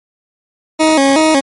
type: tone with vibrato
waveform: 20% pulse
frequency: 293.7 Hz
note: D4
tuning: in tune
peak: -3 dBFS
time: 0.79-1.41 s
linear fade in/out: 20 ms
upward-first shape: square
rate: 2.7 Hz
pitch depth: 120 cents each way
effects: MP3 48 kbps